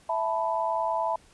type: chord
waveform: sine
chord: E suspended fourth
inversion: none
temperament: just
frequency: 659.3 / 879 / 988.9 Hz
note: E5 / A5 / B5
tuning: 0 / -2 / +2 cents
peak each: -29 dBFS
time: 0.09-1.16 s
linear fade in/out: 5 ms
effects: pink hiss -58 dBFS RMS until 1.33 s + resampled to 24000 Hz